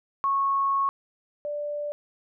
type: tone pair in turn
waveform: sine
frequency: 1100 / 587.8 Hz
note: C#6 / D5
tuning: -14 / +1 cents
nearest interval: major seventh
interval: 1085 cents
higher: first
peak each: -21 / -28 dBFS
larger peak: first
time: 0.24-0.89 / 1.45-1.92 s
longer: first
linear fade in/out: 0 ms
effects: none